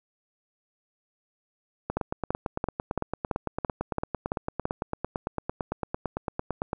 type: two click trains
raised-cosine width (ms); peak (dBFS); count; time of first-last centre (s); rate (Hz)
1; -14 / -12; 44 / 9; 1.9-6.731 / 1.97-4.655; 8.9 / 2.98
effects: none